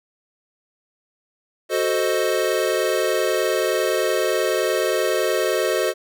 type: chord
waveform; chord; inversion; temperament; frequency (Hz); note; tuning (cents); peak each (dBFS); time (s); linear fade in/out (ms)
square; F# diminished seventh; none; equal; 370 / 440 / 523.3 / 622.3; F#4 / A4 / C5 / Eb5; 0 / 0 / 0 / 0; -25; 1.69-5.94; 50
effects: none